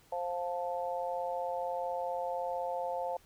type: harmonic tone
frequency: 175.7 Hz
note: F3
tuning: 11 cents sharp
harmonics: 3 / 4 / 5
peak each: -36 / -37 / -38 dBFS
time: 0.12-3.17 s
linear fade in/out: 5 ms
effects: pink hiss -63 dBFS RMS until 3.25 s